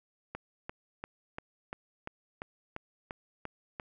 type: click train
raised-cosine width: 0.5 ms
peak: -23 dBFS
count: 11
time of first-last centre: 0.35-3.798 s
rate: 2.9 Hz
effects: none